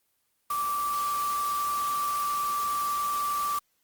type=tone in noise; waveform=sine; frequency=1166 Hz; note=D6; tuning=13 cents flat; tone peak=-26 dBFS; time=0.5-3.59 s; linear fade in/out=5 ms; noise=white; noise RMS=-38 dBFS; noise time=0.5-3.59 s; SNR=+9 dB; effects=white hiss -73 dBFS RMS until 3.83 s + Opus 24 kbps